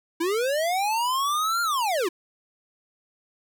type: linear two-way sweep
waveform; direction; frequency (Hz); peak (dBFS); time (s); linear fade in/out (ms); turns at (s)
square; up then down; 318 to 1412 to 318; -23; 0.2-2.09; 10; 1.62
effects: none